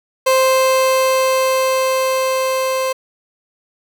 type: tone with level ramp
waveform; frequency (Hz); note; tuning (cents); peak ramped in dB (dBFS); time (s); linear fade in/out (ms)
30% pulse; 523.3; C5; 0; -8 to -14; 0.26-2.93; 10
effects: none